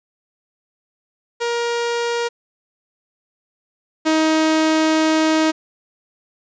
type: tone pair in turn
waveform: sawtooth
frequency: 472 / 315.6 Hz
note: A#4 / D#4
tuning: +22 / +25 cents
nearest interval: perfect fifth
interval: 697 cents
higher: first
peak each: -15 / -10 dBFS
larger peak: second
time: 1.4-2.29 / 4.05-5.52 s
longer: second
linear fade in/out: 20 ms
effects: resampled to 16000 Hz + 8-bit